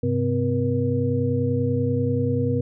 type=tone cluster; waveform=sine; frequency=101.9 / 132.2 / 254.3 / 477.7 Hz; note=G#2 / C3 / C4 / A#4; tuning=-32 / +18 / -49 / +42 cents; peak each=-25 dBFS; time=0.03-2.61 s; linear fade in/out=5 ms; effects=none